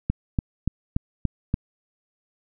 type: click train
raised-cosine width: 5 ms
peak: -9 dBFS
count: 6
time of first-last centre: 0.1-1.541 s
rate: 3.47 Hz
effects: none